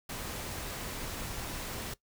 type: noise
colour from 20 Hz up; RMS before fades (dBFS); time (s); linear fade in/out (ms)
pink; -39; 0.09-1.94; 5
effects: noise-tail reverb RT60 0.1 s tail -18 dB re dry